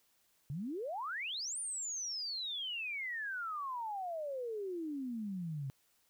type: exponential two-way sweep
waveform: sine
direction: up then down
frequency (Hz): 130.81 to 9397 to 130.81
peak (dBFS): -37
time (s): 0.5-5.7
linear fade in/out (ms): 0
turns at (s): 1.59
effects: white hiss -73 dBFS RMS until 6.09 s